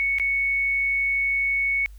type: tone with dropouts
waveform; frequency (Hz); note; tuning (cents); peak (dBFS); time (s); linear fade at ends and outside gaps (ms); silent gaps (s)
sine; 2217; C#7; 0; -20; 0-1.86; 0; 0.185-0.198
effects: added 50 Hz sine -40 dBFS peak until 1.98 s + white hiss -61 dBFS RMS until 1.98 s